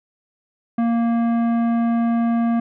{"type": "tone with tanh clipping", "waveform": "sine", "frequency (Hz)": 232.6, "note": "A#3", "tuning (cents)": -4, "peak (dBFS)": -18, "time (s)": [0.78, 2.6], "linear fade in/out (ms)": 5, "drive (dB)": 13, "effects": []}